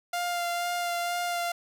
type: tone with vibrato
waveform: sawtooth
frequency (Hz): 698.5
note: F5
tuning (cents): 0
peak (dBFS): -24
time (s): 0.13-1.52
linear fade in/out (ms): 5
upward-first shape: sine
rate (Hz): 2.1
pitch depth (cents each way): 14
effects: none